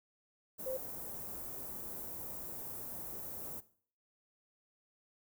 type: band-stop noise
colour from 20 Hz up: white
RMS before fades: -44 dBFS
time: 0.58-3.61 s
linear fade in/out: 20 ms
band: 670 to 16000 Hz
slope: 12 dB/octave
type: tone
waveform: sine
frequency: 523.3 Hz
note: C5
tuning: in tune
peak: -36 dBFS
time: 0.66-0.77 s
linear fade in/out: 5 ms
effects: noise-tail reverb RT60 0.5 s tail -17 dB re dry